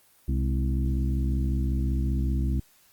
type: harmonic tone with a mistuned harmonic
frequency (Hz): 65.3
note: C2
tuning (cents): -3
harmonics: 1 / 2 / 3 / 4 / 5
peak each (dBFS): -24 / -30 / -34 / -36 / -38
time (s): 0.28-2.6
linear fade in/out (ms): 5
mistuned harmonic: 3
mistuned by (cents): +89
effects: white hiss -60 dBFS RMS until 2.92 s + Opus 24 kbps